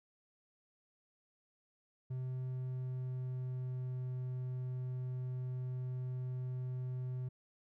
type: tone with pitch glide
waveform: triangle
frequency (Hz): 128.5 to 127.1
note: C3 to C3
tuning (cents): -31 to -50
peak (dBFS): -35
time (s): 2.1-7.29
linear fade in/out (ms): 10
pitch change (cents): -19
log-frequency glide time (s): 2.2-4.14
effects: none